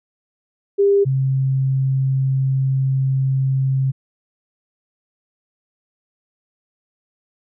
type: tone pair in turn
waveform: sine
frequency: 400.2 / 133.55 Hz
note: G4 / C3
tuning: +36 / +36 cents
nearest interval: octave + perfect fifth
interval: 1900 cents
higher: first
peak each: -11 / -15 dBFS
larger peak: first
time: 0.78-1.05 / 1.05-3.92 s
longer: second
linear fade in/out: 20 ms
effects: none